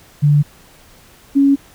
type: tone pair in turn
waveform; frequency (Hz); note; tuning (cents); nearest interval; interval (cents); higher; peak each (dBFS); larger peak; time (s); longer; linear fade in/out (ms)
sine; 146.5 / 277.9; D3 / C#4; -4 / +4; major seventh; 1108; second; -8; neither; 0.22-0.43 / 1.35-1.56; neither; 20
effects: pink hiss -46 dBFS RMS until 1.74 s

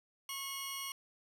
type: tone pair together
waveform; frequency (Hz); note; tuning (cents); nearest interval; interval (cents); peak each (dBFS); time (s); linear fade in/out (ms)
15% pulse; 1090 / 2880; C#6 / F#7; -29 / -47; octave + perfect fourth; 1682; -36 / -35; 0.29-0.92; 2
effects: none

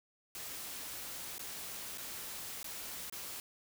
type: noise with dropouts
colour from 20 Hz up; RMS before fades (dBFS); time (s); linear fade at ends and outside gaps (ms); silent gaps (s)
white; -44; 0.35-3.4; 1; 1.382-1.393 / 1.976-1.981 / 2.63-2.643 / 3.098-3.124
effects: none

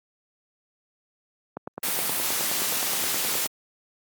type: click train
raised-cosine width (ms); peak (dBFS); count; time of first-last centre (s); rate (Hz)
1; -18; 19; 1.57-3.459; 9.53
type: noise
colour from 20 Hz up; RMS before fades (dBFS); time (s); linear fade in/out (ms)
white; -26; 1.83-3.47; 5
effects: high-pass 150 Hz 12 dB/octave + Opus 48 kbps

